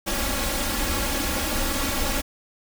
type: noise with comb filter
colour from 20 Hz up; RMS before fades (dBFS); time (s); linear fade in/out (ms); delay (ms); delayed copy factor
pink; -25; 0.06-2.22; 20; 3.6; +1
effects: none